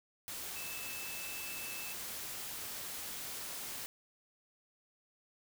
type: tone in noise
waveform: sine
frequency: 2628 Hz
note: E7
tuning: 6 cents flat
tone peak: -46 dBFS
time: 0.56-1.93 s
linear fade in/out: 0 ms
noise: white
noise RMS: -43 dBFS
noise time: 0.28-3.86 s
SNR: -6 dB
effects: none